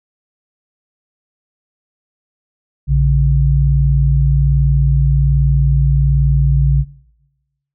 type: tone pair together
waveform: sine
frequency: 58.84 / 140.1 Hz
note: A#1 / C#3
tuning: +17 / +19 cents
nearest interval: octave + minor third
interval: 1502 cents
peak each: -12 dBFS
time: 2.87-6.85 s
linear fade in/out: 50 ms
effects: noise-tail reverb RT60 1.0 s tail -20 dB re dry